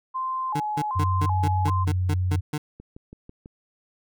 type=tone with vibrato; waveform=sine; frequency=939 Hz; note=A#5; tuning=12 cents sharp; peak=-25 dBFS; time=0.14-1.85 s; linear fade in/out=20 ms; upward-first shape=square; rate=1.3 Hz; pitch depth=180 cents each way
type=tone bursts; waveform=25% pulse; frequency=150 Hz; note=D3; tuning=37 cents sharp; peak=-21 dBFS; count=10; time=0.55-2.58 s; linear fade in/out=5 ms; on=50 ms; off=170 ms
type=tone with pitch glide; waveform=sine; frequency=92.8 to 91.52 Hz; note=F#2 to F#2; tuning=+6 to -18 cents; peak=-21 dBFS; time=0.95-2.41 s; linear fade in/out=20 ms; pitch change=-24 cents; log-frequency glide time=1.78-1.91 s
type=click train; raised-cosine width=3 ms; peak=-29 dBFS; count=5; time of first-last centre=2.8-3.459 s; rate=6.07 Hz
effects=none